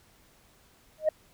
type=tone with exponential growth; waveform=sine; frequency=621 Hz; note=D#5; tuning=3 cents flat; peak=-16 dBFS; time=0.98-1.09 s; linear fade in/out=5 ms; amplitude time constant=22 ms; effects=tanh soft clip ceiling -16 dBFS + pink hiss -61 dBFS RMS until 1.33 s